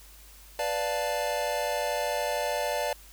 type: chord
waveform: square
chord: B half-diminished seventh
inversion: none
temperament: equal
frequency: 493.9 / 587.3 / 698.5 / 880 Hz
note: B4 / D5 / F5 / A5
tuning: 0 / 0 / 0 / 0 cents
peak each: -36 / -31 / -35 / -34 dBFS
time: 0.59-2.93 s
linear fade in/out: 2 ms
effects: added 50 Hz sine -51 dBFS peak until 3.12 s + white hiss -53 dBFS RMS until 3.12 s